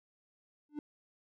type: tone with exponential growth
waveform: triangle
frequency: 296.6 Hz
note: D4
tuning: 17 cents sharp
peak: -31 dBFS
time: 0.69-0.79 s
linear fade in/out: 2 ms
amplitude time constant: 20 ms
effects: none